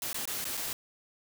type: noise with dropouts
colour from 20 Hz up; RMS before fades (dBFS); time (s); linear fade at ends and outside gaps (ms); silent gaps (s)
white; -35; 0.02-0.73; 1; 0.13-0.144 / 0.255-0.275 / 0.443-0.452 / 0.57-0.574
effects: none